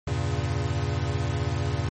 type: chord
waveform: square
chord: E diminished seventh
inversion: none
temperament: equal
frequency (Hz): 82.41 / 98 / 116.54 / 138.59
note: E2 / G2 / Bb2 / Db3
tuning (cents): 0 / 0 / 0 / 0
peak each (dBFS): -31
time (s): 0.07-1.89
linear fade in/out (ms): 5
effects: MP3 32 kbps